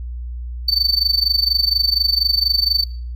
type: tone with amplitude modulation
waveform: triangle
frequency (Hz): 4543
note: C#8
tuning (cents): +42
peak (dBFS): -10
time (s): 0.68-2.84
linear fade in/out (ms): 5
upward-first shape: sine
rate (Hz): 24.2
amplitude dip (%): 90
effects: noise-tail reverb RT60 0.5 s tail -23 dB re dry + added 60 Hz sine -25 dBFS peak until 3.15 s